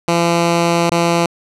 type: tone with dropouts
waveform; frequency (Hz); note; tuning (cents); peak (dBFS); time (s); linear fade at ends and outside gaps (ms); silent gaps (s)
10% pulse; 170; F3; -46; -4; 0.08-1.26; 2; 0.897-0.917
effects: low-pass 9000 Hz 12 dB/octave